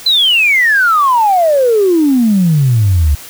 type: exponential sweep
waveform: sine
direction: down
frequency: 4100 to 69.3 Hz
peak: -6 dBFS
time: 0.06-3.15 s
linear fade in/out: 5 ms
effects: tanh soft clip ceiling -2 dBFS + white hiss -32 dBFS RMS until 3.29 s